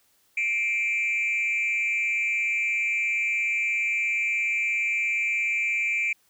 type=tone with frequency modulation; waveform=sine; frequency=2349 Hz; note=D7; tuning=in tune; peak=-21 dBFS; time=0.37-6.13 s; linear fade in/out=5 ms; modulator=215 Hz; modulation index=0.61; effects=tanh soft clip ceiling -20 dBFS + white hiss -65 dBFS RMS until 6.29 s